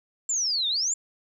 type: exponential two-way sweep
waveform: sine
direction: down then up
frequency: 7459 to 3541 to 7459 Hz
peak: -23 dBFS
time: 0.29-0.94 s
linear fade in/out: 5 ms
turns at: 0.68 s
effects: 10-bit